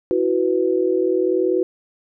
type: chord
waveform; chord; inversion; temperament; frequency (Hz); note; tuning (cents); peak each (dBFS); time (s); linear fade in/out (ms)
sine; E suspended second; none; equal; 329.6 / 370 / 493.9; E4 / F#4 / B4; 0 / 0 / 0; -22 / -18 / -22; 0.11-1.63; 0
effects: none